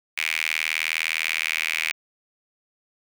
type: tone with high-pass filter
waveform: sawtooth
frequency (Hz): 79.6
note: D#2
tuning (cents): +40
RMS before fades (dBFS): -26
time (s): 0.17-1.92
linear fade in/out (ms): 10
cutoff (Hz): 2300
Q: 5.5
effects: none